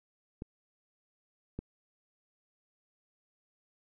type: clicks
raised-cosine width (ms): 3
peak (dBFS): -26 / -24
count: 2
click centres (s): 0.421 / 1.59
effects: none